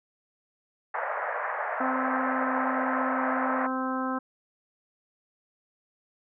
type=band-pass noise; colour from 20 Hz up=pink; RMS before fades=-31 dBFS; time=0.94-3.67 s; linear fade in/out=5 ms; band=550 to 1900 Hz; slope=48 dB/octave
type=harmonic tone; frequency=260 Hz; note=C4; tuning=11 cents flat; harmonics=1 / 2 / 3 / 4 / 5 / 6; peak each=-30 / -36 / -37 / -34 / -34 / -40 dBFS; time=1.8-4.19 s; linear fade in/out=10 ms
effects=none